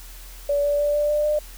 sine tone with pitch steps, 574 / 579.3 / 584.7 / 590.1 / 595.6 / 601.1 Hz, D5 / D5 / D5 / D5 / D5 / D5, -40 / -24 / -8 / +8 / +24 / +40 cents, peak -18 dBFS, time 0.49-1.39 s, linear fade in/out 5 ms, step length 150 ms, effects added 41 Hz sine -39 dBFS peak until 1.57 s + white hiss -45 dBFS RMS until 1.57 s

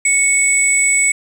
sine tone pair together, 2217 / 7914 Hz, C#7 / B8, 0 / +3 cents, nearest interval octave + minor seventh, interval 2203 cents, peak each -13 dBFS, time 0.05-1.12 s, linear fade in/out 5 ms, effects tanh soft clip ceiling -4 dBFS + 8-bit

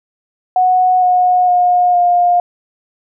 sine tone with pitch steps, 736 / 726.3 / 716.7 / 707.2 Hz, F#5 / F#5 / F5 / F5, -9 / -32 / +45 / +22 cents, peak -8 dBFS, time 0.56-2.4 s, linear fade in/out 2 ms, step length 460 ms, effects none

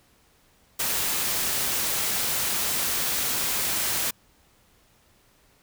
white noise, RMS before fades -26 dBFS, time 0.79-4.11 s, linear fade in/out 10 ms, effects pink hiss -61 dBFS RMS until 5.62 s

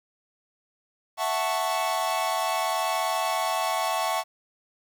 45% pulse chord, F# minor seventh, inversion third, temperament equal, 659.3 / 740 / 880 / 1108.7 Hz, E5 / F#5 / A5 / C#6, 0 / 0 / 0 / 0 cents, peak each -30 dBFS, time 1.17-4.24 s, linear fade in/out 50 ms, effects 10-bit

